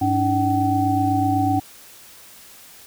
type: tone cluster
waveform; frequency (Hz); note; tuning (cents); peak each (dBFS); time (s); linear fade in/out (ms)
sine; 100.9 / 284.3 / 312.3 / 759; G#2 / C#4 / D#4 / F#5; -49 / +44 / +7 / +44; -23 / -21 / -29 / -20; 0.01-1.6; 10
effects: white hiss -45 dBFS RMS until 2.86 s